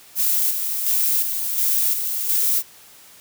violet noise with tremolo, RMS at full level -19 dBFS, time 0.15-2.63 s, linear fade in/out 50 ms, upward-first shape square, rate 1.4 Hz, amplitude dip 45%, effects white hiss -47 dBFS RMS until 3.2 s + high-pass 60 Hz 12 dB/octave

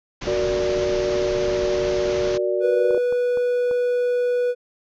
pink low-pass noise, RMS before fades -31 dBFS, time 0.21-2.38 s, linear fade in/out 10 ms, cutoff 6500 Hz, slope 96 dB/octave
sine chord, Gb augmented, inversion none, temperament equal, 370 / 466.2 / 587.3 Hz, Gb4 / Bb4 / D5, 0 / 0 / 0 cents, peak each -22 / -27 / -23 dBFS, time 0.27-2.98 s, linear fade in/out 2 ms
triangle tone, 490.4 Hz, B4, 12 cents flat, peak -16 dBFS, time 2.6-4.55 s, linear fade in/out 50 ms
clicks, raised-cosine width 1 ms, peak -22 dBFS, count 5, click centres 2.908 / 2.947 / 3.125 / 3.373 / 3.712 s
effects none

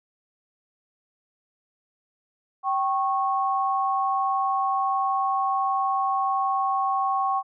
sine tone pair together, 776 / 1097.4 Hz, G5 / C#6, -18 / -18 cents, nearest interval tritone, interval 600 cents, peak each -24 dBFS, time 2.63-7.43 s, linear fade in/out 50 ms, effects none

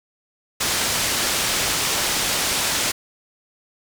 white low-pass noise, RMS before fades -22 dBFS, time 0.6-2.92 s, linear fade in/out 10 ms, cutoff 7800 Hz, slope 12 dB/octave, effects none

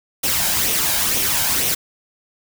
white noise with flanger, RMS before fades -19 dBFS, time 0.23-1.75 s, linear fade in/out 10 ms, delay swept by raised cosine 0.32 to 1.32 ms, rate 2.1 Hz, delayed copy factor +0.5, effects none

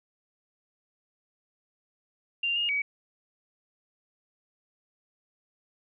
sine tone with pitch steps, 2785 / 2844 / 2269 Hz, F7 / F7 / C#7, -5 / +31 / +40 cents, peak -25 dBFS, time 2.43-2.82 s, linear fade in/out 5 ms, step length 130 ms, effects none

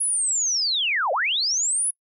sine linear two-way sweep, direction down then up, 10548 to 492.8 to 10548 Hz, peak -20 dBFS, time 0-1.91 s, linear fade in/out 10 ms, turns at 1.12 s, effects noise-tail reverb RT60 0.1 s tail -26 dB re dry

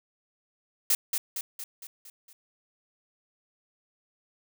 blue noise with echo, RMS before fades -23 dBFS, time 0.9-0.95 s, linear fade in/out 2 ms, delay 230 ms, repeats 6, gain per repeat -5 dB, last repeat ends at 2.33 s, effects none

